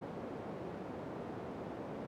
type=band-pass noise; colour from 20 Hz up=white; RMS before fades=-44 dBFS; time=0.01-2.07 s; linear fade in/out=20 ms; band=130 to 490 Hz; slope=12 dB/octave; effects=none